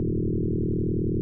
sine tone with frequency modulation, 103.83 Hz, G#2, in tune, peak -22 dBFS, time 0-1.21 s, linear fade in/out 0 ms, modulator 39.3 Hz, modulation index 7.3, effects none

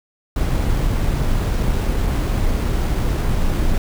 brown noise with sample-and-hold, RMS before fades -18 dBFS, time 0.36-3.78 s, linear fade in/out 2 ms, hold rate 11025 Hz, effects none

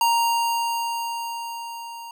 square tone with level ramp, 932 Hz, A#5, 1 cent flat, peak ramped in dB -17 to -36 dBFS, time 0.01-2.11 s, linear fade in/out 2 ms, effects none

